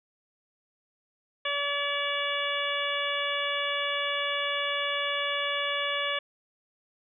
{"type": "harmonic tone", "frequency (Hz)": 572, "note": "D5", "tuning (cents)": -46, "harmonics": [1, 2, 3, 4, 5, 6], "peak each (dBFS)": [-34, -34, -34, -34, -34, -34], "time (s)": [1.45, 6.19], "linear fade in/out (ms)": 5, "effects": []}